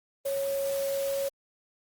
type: tone in noise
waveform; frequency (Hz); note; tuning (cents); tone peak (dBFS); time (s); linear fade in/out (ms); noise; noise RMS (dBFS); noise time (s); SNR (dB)
sine; 552; C#5; -7; -27; 0.25-1.29; 10; white; -40; 0.25-1.29; +10
effects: Opus 24 kbps